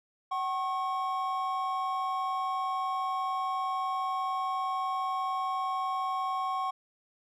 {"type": "tone pair together", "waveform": "triangle", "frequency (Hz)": [757, 1088], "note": ["F#5", "C#6"], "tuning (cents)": [39, -33], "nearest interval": "tritone", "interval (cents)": 628, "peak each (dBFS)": [-31, -29], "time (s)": [0.31, 6.71], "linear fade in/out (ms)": 10, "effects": []}